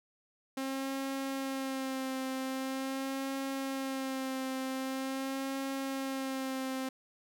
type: tone with vibrato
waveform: sawtooth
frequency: 266.7 Hz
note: C4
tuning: 33 cents sharp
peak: -30 dBFS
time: 0.57-6.89 s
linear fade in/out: 5 ms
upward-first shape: sine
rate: 0.44 Hz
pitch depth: 26 cents each way
effects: none